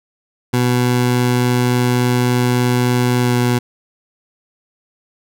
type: tone with pitch glide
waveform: 20% pulse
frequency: 123.5 to 122.43 Hz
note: B2 to B2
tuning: 0 to -15 cents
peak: -8 dBFS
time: 0.53-3.59 s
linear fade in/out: 10 ms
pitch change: -15 cents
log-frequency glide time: 3.18-3.37 s
effects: none